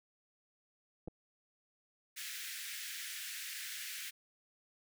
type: clicks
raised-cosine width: 2 ms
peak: -32 dBFS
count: 2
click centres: 1.076 / 1.082 s
type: high-pass noise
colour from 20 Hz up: pink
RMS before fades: -44 dBFS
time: 2.16-4.11 s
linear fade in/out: 20 ms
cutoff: 1600 Hz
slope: 48 dB/octave
effects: none